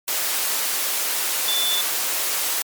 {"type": "tone in noise", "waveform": "sine", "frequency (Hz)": 3505, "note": "A7", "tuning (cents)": -7, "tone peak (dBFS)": -21, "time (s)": [1.48, 1.81], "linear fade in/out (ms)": 0, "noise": "white", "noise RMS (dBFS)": -23, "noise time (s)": [0.08, 2.62], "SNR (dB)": -1, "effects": ["high-pass 400 Hz 12 dB/octave", "MP3 96 kbps"]}